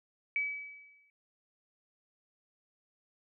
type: tone with exponential decay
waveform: sine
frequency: 2287 Hz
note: D7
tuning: 47 cents flat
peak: -27 dBFS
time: 0.36-1.1 s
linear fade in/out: 1 ms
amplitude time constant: 160 ms
effects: none